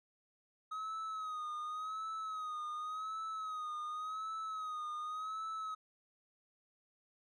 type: tone with vibrato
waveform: triangle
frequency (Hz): 1264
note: D#6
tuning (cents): +27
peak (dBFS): -37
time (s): 0.71-5.75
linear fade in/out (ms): 10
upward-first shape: sine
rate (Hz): 0.89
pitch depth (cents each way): 61
effects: resampled to 24000 Hz